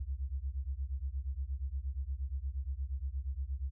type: beating tone pair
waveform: sine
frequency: 63.5 / 72 Hz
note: B1 / D2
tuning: +49 / -34 cents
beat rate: 8.5 Hz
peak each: -37 / -38 dBFS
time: 0-3.71 s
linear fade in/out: 10 ms
effects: none